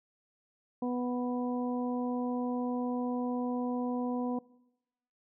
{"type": "harmonic tone", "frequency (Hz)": 246.9, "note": "B3", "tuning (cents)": 0, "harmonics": [1, 2, 3, 4], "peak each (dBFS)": [-31, -37, -41, -43], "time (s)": [0.82, 4.39], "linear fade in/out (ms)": 5, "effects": ["noise-tail reverb RT60 0.9 s tail -22 dB re dry"]}